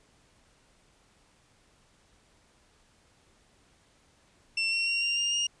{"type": "tone with pitch steps", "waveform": "30% pulse", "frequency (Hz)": [2700, 2727, 2754, 2781, 2808, 2836], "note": ["E7", "F7", "F7", "F7", "F7", "F7"], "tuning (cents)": [41, -42, -25, -8, 9, 26], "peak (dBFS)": -23, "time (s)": [4.57, 5.47], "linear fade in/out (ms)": 5, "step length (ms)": 150, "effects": ["pink hiss -64 dBFS RMS until 5.6 s", "resampled to 22050 Hz"]}